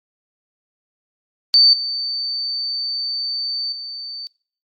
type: tone with level steps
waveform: sine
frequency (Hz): 4564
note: C#8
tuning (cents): +50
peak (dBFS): -8 / -21 / -28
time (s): 1.54-4.27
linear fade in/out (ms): 0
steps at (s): 1.73 / 3.72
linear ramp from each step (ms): 5
effects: noise-tail reverb RT60 0.5 s tail -24 dB re dry + MP3 96 kbps